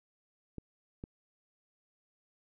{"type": "clicks", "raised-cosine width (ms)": 3, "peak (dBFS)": -28, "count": 2, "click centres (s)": [0.583, 1.039], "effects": []}